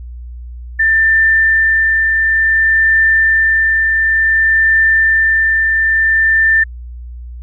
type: tone with tremolo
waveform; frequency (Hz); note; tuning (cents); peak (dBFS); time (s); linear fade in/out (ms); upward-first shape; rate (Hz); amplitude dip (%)
sine; 1785; A6; +24; -7; 0.79-6.64; 10; triangle; 0.56; 30
effects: added 60 Hz sine -26 dBFS peak until 7.42 s